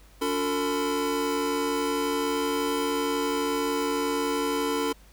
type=tone cluster; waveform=square; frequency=286.2 / 357.2 / 449.8 / 1006 Hz; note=D4 / F4 / A4 / B5; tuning=-45 / +39 / +38 / +32 cents; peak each=-30 / -36 / -29 / -33 dBFS; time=0.21-4.93 s; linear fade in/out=10 ms; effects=added 50 Hz sine -51 dBFS peak until 5.12 s + pink hiss -57 dBFS RMS until 5.12 s